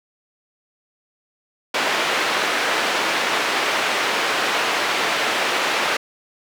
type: band-pass noise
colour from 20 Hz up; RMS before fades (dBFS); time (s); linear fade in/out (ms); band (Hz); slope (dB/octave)
white; -21; 1.74-5.97; 5; 340 to 2500; 12
effects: none